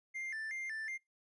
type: tone with vibrato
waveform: triangle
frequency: 1929 Hz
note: B6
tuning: 41 cents flat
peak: -37 dBFS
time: 0.14-0.98 s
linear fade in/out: 20 ms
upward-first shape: square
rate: 2.7 Hz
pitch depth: 150 cents each way
effects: noise-tail reverb RT60 0.2 s tail -25 dB re dry + resampled to 24000 Hz